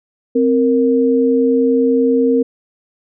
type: tone pair together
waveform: sine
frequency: 261.6 / 465.1 Hz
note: C4 / A#4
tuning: 0 / -4 cents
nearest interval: minor seventh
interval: 996 cents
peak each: -13 dBFS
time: 0.35-2.43 s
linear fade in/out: 10 ms
effects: none